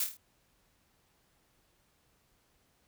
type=noise with echo; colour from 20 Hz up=blue; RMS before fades=-31 dBFS; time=0-0.04 s; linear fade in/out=2 ms; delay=26 ms; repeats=5; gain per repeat=-5 dB; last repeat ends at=0.17 s; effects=pink hiss -71 dBFS RMS until 2.87 s